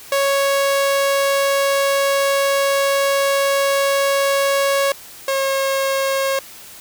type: tone pair in turn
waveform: sawtooth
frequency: 554 / 542.3 Hz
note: C#5 / C#5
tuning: -1 / -38 cents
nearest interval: unison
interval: 37 cents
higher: first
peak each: -11 / -13 dBFS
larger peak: first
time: 0.12-4.92 / 5.28-6.39 s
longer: first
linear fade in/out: 2 ms
effects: white hiss -39 dBFS RMS until 6.8 s